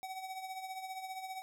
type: tone with tremolo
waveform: square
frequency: 757 Hz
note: F#5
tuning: 39 cents sharp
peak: -39 dBFS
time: 0.03-1.42 s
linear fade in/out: 0 ms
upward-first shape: triangle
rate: 15 Hz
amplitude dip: 65%
effects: none